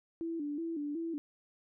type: tone with vibrato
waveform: sine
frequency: 311.1 Hz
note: D#4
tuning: in tune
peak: -34 dBFS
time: 0.21-1.18 s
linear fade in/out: 0 ms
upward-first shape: square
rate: 2.7 Hz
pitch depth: 110 cents each way
effects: none